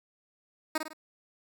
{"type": "tone with echo", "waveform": "10% pulse", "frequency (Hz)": 312.6, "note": "D#4", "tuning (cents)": 8, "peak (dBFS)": -18, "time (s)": [0.75, 0.78], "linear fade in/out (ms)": 5, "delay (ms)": 51, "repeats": 3, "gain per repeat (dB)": -6, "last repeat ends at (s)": 0.933, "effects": []}